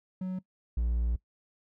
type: tone pair in turn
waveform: triangle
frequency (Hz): 185.4 / 58.51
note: F#3 / A#1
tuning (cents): +4 / +7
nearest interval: octave + minor sixth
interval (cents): 1997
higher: first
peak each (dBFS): -29 / -24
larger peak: second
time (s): 0.21-0.39 / 0.77-1.16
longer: second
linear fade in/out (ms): 5
effects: noise-tail reverb RT60 0.1 s tail -19 dB re dry